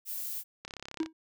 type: noise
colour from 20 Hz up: violet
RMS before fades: -37 dBFS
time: 0.05-0.44 s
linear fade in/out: 50 ms
type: click train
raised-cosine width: 0.2 ms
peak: -24 dBFS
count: 15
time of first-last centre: 0.65-1.061 s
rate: 34.1 Hz
type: tone with exponential decay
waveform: triangle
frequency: 320 Hz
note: D#4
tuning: 49 cents sharp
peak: -22 dBFS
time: 1-1.13 s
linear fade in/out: 5 ms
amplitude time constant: 27 ms
effects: none